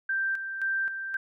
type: tone with tremolo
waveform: sine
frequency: 1570 Hz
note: G6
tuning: 2 cents sharp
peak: -25 dBFS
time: 0.09-1.17 s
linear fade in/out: 5 ms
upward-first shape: square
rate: 1.9 Hz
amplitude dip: 55%
effects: none